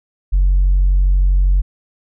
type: tone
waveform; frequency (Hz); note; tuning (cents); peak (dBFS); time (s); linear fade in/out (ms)
sine; 46.25; F#1; 0; -8; 0.32-1.62; 20
effects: tanh soft clip ceiling -7 dBFS